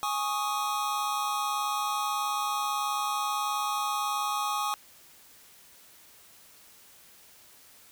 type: chord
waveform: square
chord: Ab suspended fourth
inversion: none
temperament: just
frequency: 830.6 / 1107.5 / 1245.9 Hz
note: Ab5 / Db6 / Eb6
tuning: 0 / -2 / +2 cents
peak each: -33 dBFS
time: 0.03-4.74 s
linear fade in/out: 0 ms
effects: white hiss -55 dBFS RMS until 7.91 s